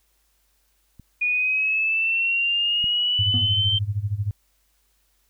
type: clicks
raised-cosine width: 5 ms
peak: -31 / -24 dBFS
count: 2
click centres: 0.997 / 2.842 s
type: linear sweep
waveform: sine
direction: up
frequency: 2446 to 3131 Hz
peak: -19 dBFS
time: 1.21-3.79 s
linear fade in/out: 10 ms
type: tone with tremolo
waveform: sine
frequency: 102.7 Hz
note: G#2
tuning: 19 cents flat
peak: -19 dBFS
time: 3.19-4.31 s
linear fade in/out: 0 ms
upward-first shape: sine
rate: 13 Hz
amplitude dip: 85%
type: tone with exponential decay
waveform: triangle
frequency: 243.9 Hz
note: B3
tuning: 21 cents flat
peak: -22 dBFS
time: 3.34-3.57 s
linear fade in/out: 0 ms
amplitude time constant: 50 ms
effects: added 50 Hz sine -67 dBFS peak until 5.29 s + white hiss -67 dBFS RMS until 5.29 s